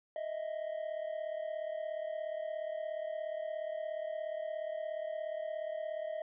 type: tone pair together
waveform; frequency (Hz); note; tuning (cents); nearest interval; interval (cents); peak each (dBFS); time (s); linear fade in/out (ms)
triangle; 622.3 / 659.3; D#5 / E5; 0 / 0; minor second; 100; -36 / -39; 0.16-6.22; 2
effects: resampled to 8000 Hz